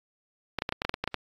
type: clicks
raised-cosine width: 0.3 ms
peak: -12 dBFS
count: 11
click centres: 0.587 / 0.621 / 0.691 / 0.724 / 0.819 / 0.85 / 0.894 / 0.941 / 1.04 / 1.076 / 1.143 s
effects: AAC 32 kbps